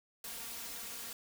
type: noise with comb filter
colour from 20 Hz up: white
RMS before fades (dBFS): -44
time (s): 0.24-1.13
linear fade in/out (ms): 2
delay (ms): 4.3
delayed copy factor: +0.75
effects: none